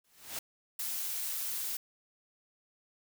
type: noise with exponential growth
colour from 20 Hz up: white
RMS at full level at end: -35 dBFS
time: 0.04-0.39 s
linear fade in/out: 5 ms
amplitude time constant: 75 ms
type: noise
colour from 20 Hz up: blue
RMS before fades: -36 dBFS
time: 0.79-1.77 s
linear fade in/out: 5 ms
effects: none